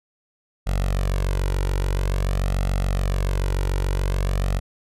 sawtooth tone with flanger, 46.95 Hz, F#1, 26 cents sharp, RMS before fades -22 dBFS, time 0.66-4.6 s, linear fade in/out 20 ms, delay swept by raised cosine 1.5 to 2.12 ms, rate 0.49 Hz, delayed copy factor +0.7, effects resampled to 32000 Hz

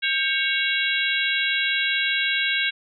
harmonic tone with a mistuned harmonic, 554.4 Hz, C#5, in tune, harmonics 3 / 4 / 5 / 6 / 7, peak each -25 / -26 / -27 / -28 / -28 dBFS, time 0.02-2.71 s, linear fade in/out 20 ms, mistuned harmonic 3, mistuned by -77 cents, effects none

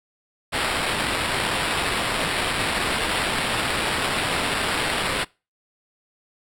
white noise with sample-and-hold, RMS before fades -24 dBFS, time 0.52-5.25 s, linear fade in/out 20 ms, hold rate 6300 Hz, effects noise-tail reverb RT60 0.3 s tail -25 dB re dry + low-pass 12000 Hz 12 dB/octave

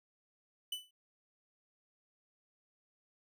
45% pulse tone with exponential decay, 2993 Hz, F#7, 19 cents sharp, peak -33 dBFS, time 0.72-0.91 s, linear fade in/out 5 ms, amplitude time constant 40 ms, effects none

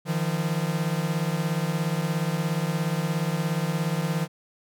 45% pulse beating tone pair, 154.5 / 171.5 Hz, D#3 / F3, -12 / -31 cents, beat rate 17 Hz, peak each -27 dBFS, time 0.05-4.28 s, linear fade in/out 50 ms, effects none

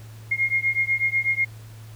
sine beating tone pair, 2134 / 2142.1 Hz, C7 / C7, +34 / +40 cents, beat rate 8.1 Hz, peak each -23 dBFS, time 0.31-1.45 s, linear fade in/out 10 ms, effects added 110 Hz sine -39 dBFS peak until 1.95 s + pink hiss -51 dBFS RMS until 1.95 s

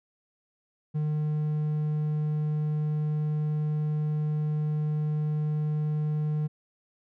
triangle tone, 151.7 Hz, D#3, 44 cents flat, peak -23 dBFS, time 0.94-6.48 s, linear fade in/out 20 ms, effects none

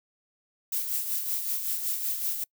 violet noise with tremolo, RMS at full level -28 dBFS, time 0.72-2.44 s, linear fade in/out 5 ms, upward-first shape sine, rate 5.3 Hz, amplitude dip 50%, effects noise-tail reverb RT60 0.1 s tail -26 dB re dry

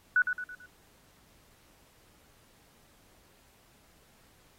sine tone with echo, 1480 Hz, F#6, in tune, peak -20 dBFS, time 0.16-0.22 s, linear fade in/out 2 ms, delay 110 ms, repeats 4, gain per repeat -7 dB, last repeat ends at 0.66 s, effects pink hiss -63 dBFS RMS until 4.58 s + AAC 48 kbps

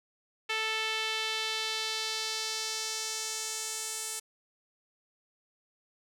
sawtooth tone with band-pass filter sweep, 440 Hz, A4, in tune, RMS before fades -34 dBFS, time 0.49-4.2 s, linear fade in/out 10 ms, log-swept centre 2700 to 8500 Hz, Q 1.7, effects none

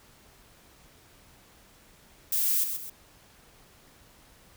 violet noise with echo, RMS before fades -26 dBFS, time 2.32-2.64 s, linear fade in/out 5 ms, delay 130 ms, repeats 2, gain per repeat -7 dB, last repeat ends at 2.9 s, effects pink hiss -57 dBFS RMS until 4.56 s

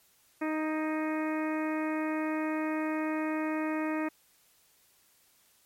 harmonic tone with a mistuned harmonic, 311.1 Hz, D#4, in tune, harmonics 1 / 2 / 3 / 4 / 5 / 6 / 7 / 8, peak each -30 / -37 / -40 / -41 / -45 / -42 / -45 / -46 dBFS, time 0.41-4.09 s, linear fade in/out 10 ms, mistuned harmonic 5, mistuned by +26 cents, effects white hiss -65 dBFS RMS until 5.65 s + MP3 64 kbps

